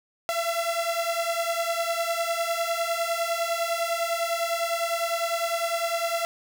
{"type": "beating tone pair", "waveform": "sawtooth", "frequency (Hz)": [670, 679.9], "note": ["E5", "F5"], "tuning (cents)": [28, -47], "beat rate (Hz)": 9.9, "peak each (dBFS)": -24, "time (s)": [0.29, 6.25], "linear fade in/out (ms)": 0, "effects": []}